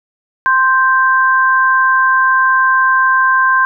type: tone pair together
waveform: sine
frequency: 1046.5 / 1568 Hz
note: C6 / G6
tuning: 0 / 0 cents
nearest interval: perfect fifth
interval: 700 cents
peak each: -11 dBFS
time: 0.46-3.65 s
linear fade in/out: 0 ms
effects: none